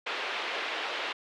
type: band-pass noise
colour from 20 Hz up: white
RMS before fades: -34 dBFS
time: 0.06-1.13 s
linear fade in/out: 10 ms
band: 360 to 3300 Hz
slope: 24 dB/octave
effects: none